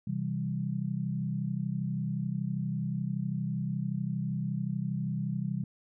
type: chord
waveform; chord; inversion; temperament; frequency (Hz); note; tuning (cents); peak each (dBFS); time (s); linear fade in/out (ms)
sine; C major; none; equal with one note detuned; 130.81 / 164.05 / 196; C3 / E3 / G3; 0 / -8 / 0; -34; 0.07-5.64; 5
effects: none